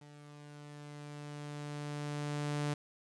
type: tone with level ramp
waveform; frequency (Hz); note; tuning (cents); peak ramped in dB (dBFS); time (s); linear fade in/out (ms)
sawtooth; 146.83; D3; 0; -49 to -28; 0.01-2.74; 5
effects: resampled to 22050 Hz + 11-bit